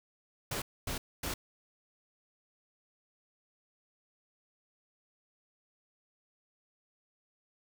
pink noise bursts, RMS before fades -36 dBFS, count 3, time 0.51-1.34 s, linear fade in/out 5 ms, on 110 ms, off 250 ms, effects none

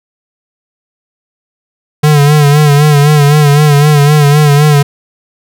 square tone with vibrato, 147.1 Hz, D3, 3 cents sharp, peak -4 dBFS, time 2.03-4.83 s, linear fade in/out 10 ms, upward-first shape sine, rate 3.9 Hz, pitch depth 59 cents each way, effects none

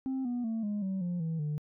sine tone with pitch steps, 264 / 243.5 / 224.6 / 207.1 / 191.04 / 176.2 / 162.51 / 149.89 Hz, C4 / B3 / A3 / G#3 / G3 / F3 / E3 / D3, +16 / -24 / +36 / -5 / -44 / +16 / -24 / +36 cents, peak -28 dBFS, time 0.06-1.58 s, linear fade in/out 0 ms, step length 190 ms, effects tanh soft clip ceiling -29 dBFS

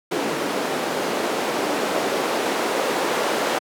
white noise with band-pass filter sweep, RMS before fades -23 dBFS, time 0.11-3.59 s, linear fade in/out 10 ms, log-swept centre 320 to 490 Hz, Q 0.95, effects high-pass 200 Hz 12 dB/octave

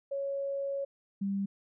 sine tone pair in turn, 554.4 / 197.49 Hz, C#5 / G3, 0 / +13 cents, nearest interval octave + tritone, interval 1787 cents, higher first, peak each -31 / -29 dBFS, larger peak second, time 0.11-0.85 / 1.21-1.46 s, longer first, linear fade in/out 10 ms, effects none

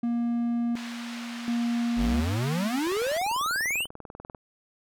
triangle tone with tremolo, 236.2 Hz, A#3, 23 cents sharp, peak -22 dBFS, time 0.03-2.79 s, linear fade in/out 5 ms, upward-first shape square, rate 0.69 Hz, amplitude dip 70%
pink band-pass noise, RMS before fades -42 dBFS, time 0.75-3.19 s, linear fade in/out 20 ms, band 1100 to 4700 Hz, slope 12 dB/octave
square exponential sweep, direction up, 44.68 to 3136 Hz, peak -26 dBFS, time 1.96-3.87 s, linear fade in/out 50 ms
click train, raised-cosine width 1 ms, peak -27 dBFS, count 31, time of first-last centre 2.87-4.348 s, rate 20.3 Hz
effects none

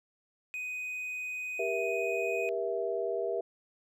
triangle tone, 2498 Hz, D#7, 6 cents sharp, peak -33 dBFS, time 0.54-2.49 s, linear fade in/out 0 ms
sine chord, E diminished, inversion first, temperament just, 395.6 / 474.7 / 659.3 Hz, G4 / Bb4 / E5, +16 / +31 / 0 cents, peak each -34 dBFS, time 1.59-3.41 s, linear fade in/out 5 ms
effects none

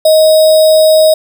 sine tone with sample-and-hold, 628 Hz, D#5, 16 cents sharp, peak -3 dBFS, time 0.05-1.14 s, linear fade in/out 5 ms, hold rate 4410 Hz, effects none

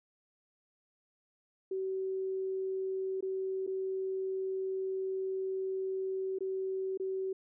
sine tone with dropouts, 380.6 Hz, F#4, 49 cents sharp, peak -32 dBFS, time 1.71-7.33 s, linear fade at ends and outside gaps 5 ms, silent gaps 3.208-3.225 / 3.666-3.674 / 6.387-6.406 / 6.975-6.998 s, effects none

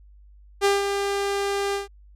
sawtooth tone with ADSR envelope, 399.4 Hz, G4, 32 cents sharp, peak -12 dBFS, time 0.61-1.88 s, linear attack 38 ms, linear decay 170 ms, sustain -7 dB, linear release 140 ms, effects added 50 Hz sine -47 dBFS peak until 2.15 s + low-pass 10000 Hz 12 dB/octave

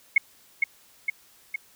sine tone with echo, 2179 Hz, C#7, 30 cents flat, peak -13 dBFS, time 0.16-0.18 s, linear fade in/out 5 ms, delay 460 ms, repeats 3, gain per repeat -4 dB, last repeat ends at 1.56 s, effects white hiss -57 dBFS RMS until 1.75 s

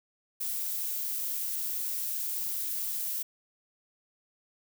violet noise, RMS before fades -33 dBFS, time 0.4-3.23 s, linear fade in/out 10 ms, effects none

